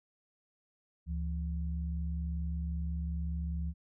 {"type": "tone pair together", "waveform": "sine", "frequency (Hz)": [72.2, 169.7], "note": ["D2", "F3"], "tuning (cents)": [-29, -49], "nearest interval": "octave + minor third", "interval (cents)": 1480, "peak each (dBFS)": [-33, -39], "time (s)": [1.06, 3.74], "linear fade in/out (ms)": 50, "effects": []}